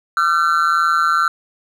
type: tone with amplitude modulation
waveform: triangle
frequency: 1360 Hz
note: F6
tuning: 46 cents flat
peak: -7 dBFS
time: 0.17-1.28 s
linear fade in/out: 2 ms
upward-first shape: sine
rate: 162 Hz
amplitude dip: 95%
effects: none